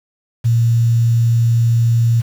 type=tone with quantisation; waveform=sine; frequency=116.54 Hz; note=A#2; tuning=in tune; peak=-10 dBFS; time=0.44-2.22 s; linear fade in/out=20 ms; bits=6; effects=none